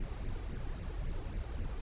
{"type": "noise with flanger", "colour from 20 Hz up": "brown", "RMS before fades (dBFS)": -38, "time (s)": [0, 1.81], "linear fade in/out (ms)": 5, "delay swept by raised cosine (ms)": [0.42, 2.62], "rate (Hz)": 3.7, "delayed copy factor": 0.6, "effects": ["resampled to 8000 Hz"]}